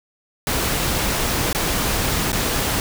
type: noise with dropouts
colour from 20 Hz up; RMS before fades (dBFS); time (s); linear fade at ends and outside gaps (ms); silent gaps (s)
pink; -21; 0.47-2.8; 1; 1.529-1.548 / 2.319-2.329
effects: none